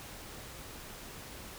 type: silence
effects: pink hiss -47 dBFS RMS until 1.58 s